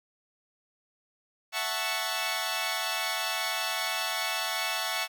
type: chord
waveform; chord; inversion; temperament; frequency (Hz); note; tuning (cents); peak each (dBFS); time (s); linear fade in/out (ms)
10% pulse; F# minor seventh; third; equal; 659.3 / 740 / 880 / 1108.7; E5 / F#5 / A5 / C#6; 0 / 0 / 0 / 0; -26; 1.52-5.08; 50
effects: none